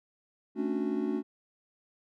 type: chord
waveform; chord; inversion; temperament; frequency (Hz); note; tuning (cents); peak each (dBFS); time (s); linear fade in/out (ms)
triangle; D major seventh; second; just; 220.2 / 275.3 / 293.7 / 367.1; A3 / C#4 / D4 / F#4; +2 / -12 / 0 / -14; -32; 0.55-1.23; 50
effects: none